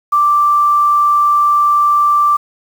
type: tone with quantisation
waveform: sine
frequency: 1174.7 Hz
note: D6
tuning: in tune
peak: -8 dBFS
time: 0.12-2.37 s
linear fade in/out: 10 ms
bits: 6
effects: none